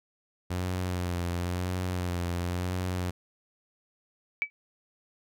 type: tone with vibrato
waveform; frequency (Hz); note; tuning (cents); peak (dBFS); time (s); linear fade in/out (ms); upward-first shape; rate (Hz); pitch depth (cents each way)
sawtooth; 89.3; F2; +39; -25; 0.5-3.11; 10; sine; 0.97; 43
type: tone with exponential decay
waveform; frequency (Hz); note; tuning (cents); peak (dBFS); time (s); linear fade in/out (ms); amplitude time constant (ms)
sine; 2296; D7; -40; -20; 4.42-4.5; 0; 16
effects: none